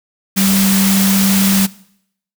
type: tone in noise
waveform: sine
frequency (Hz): 194.5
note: G3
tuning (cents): -13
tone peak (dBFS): -12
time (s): 0.36-1.67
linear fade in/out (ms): 20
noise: white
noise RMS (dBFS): -17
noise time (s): 0.36-1.67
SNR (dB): +2
effects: noise-tail reverb RT60 0.7 s tail -20 dB re dry